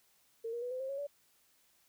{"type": "tone with pitch steps", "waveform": "sine", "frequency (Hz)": [455.8, 473.5, 491.9, 511, 530.9, 551.5, 572.9], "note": ["A#4", "A#4", "B4", "C5", "C5", "C#5", "D5"], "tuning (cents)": [-39, 27, -7, -41, 25, -9, -43], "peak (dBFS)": -36, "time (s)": [0.44, 1.07], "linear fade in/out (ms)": 10, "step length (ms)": 90, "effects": ["white hiss -70 dBFS RMS until 1.88 s"]}